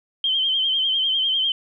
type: tone with vibrato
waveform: sine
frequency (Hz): 3136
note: G7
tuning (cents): 0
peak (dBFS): -18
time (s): 0.24-1.52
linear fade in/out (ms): 2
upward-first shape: sine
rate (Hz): 10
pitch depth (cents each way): 57
effects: none